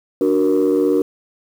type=chord; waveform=sine; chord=D augmented; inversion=none; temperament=equal with one note detuned; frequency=293.7 / 370 / 468.3 Hz; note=D4 / F#4 / A#4; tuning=0 / 0 / +8 cents; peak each=-16 dBFS; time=0.21-1.02 s; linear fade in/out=2 ms; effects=tanh soft clip ceiling -8 dBFS + 7-bit